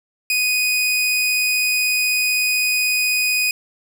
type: tone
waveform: sawtooth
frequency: 2489 Hz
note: D#7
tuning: in tune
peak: -13 dBFS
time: 0.3-3.51 s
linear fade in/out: 2 ms
effects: none